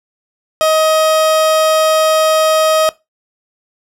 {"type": "tone", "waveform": "30% pulse", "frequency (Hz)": 630, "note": "D#5", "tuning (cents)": 21, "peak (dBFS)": -7, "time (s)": [0.61, 2.89], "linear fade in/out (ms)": 0, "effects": ["noise-tail reverb RT60 0.2 s tail -19 dB re dry", "low-pass 12000 Hz 12 dB/octave"]}